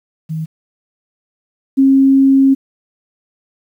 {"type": "tone pair in turn", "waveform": "sine", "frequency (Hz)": [158.7, 270.1], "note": ["D#3", "C#4"], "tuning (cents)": [35, -45], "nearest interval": "major sixth", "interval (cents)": 920, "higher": "second", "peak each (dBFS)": [-18, -6], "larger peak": "second", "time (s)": [[0.29, 0.46], [1.77, 2.55]], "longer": "second", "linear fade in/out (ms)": 20, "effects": ["8-bit"]}